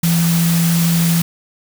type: tone in noise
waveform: sine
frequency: 168.1 Hz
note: E3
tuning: 34 cents sharp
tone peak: -12 dBFS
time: 0.03-1.22 s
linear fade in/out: 5 ms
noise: white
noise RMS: -22 dBFS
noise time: 0.03-1.22 s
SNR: +7 dB
effects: none